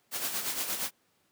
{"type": "noise with tremolo", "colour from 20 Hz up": "white", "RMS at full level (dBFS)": -31, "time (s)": [0.11, 0.91], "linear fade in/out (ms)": 50, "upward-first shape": "sine", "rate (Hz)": 8.6, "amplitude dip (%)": 55, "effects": ["pink hiss -70 dBFS RMS until 1.31 s", "high-pass 150 Hz 12 dB/octave"]}